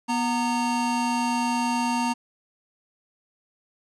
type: tone pair together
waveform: square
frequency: 243.9 / 921 Hz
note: B3 / A#5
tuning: -21 / -21 cents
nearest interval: octave + major seventh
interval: 2300 cents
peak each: -26 dBFS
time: 0.08-2.14 s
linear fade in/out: 20 ms
effects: resampled to 22050 Hz + 9-bit

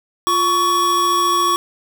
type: tone pair together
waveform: square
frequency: 349.1 / 1121.5 Hz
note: F4 / C#6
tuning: -1 / +20 cents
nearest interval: octave + minor sixth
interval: 2021 cents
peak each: -24 / -15 dBFS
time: 0.27-1.56 s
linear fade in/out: 0 ms
effects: none

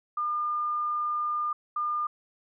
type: tone pair in turn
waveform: sine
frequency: 1207 / 1207 Hz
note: D6 / D6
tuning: +47 / +47 cents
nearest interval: unison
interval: 0 cents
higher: neither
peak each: -26 dBFS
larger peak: neither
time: 0.17-1.53 / 1.76-2.07 s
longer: first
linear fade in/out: 5 ms
effects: none

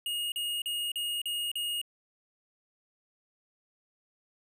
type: tone bursts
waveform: square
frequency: 2863 Hz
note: F7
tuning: 42 cents sharp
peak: -31 dBFS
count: 6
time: 0.06-1.815 s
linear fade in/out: 2 ms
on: 260 ms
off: 39 ms
effects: none

